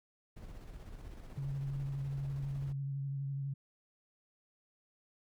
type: noise with tremolo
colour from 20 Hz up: brown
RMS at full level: -47 dBFS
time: 0.36-2.73 s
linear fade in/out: 10 ms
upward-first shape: square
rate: 16 Hz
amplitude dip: 35%
type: tone with vibrato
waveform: sine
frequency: 138.2 Hz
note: C#3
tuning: 5 cents flat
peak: -35 dBFS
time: 1.37-3.54 s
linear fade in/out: 10 ms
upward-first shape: sine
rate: 12 Hz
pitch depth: 24 cents each way
effects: none